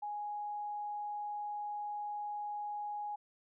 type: tone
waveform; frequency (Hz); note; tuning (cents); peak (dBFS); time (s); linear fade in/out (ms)
sine; 830.6; G#5; 0; -37; 0.02-3.16; 10
effects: none